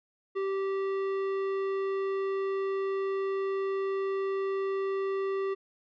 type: tone with tanh clipping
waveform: sine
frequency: 389 Hz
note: G4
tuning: 13 cents flat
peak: -30 dBFS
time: 0.35-5.55 s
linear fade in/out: 20 ms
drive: 13 dB
effects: none